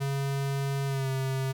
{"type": "tone with pitch glide", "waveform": "square", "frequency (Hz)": [138.2, 133.18], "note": ["C#3", "C3"], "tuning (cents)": [-5, 31], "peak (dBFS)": -28, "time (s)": [0, 1.53], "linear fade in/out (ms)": 20, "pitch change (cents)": -64, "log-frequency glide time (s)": [0.86, 1.09], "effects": []}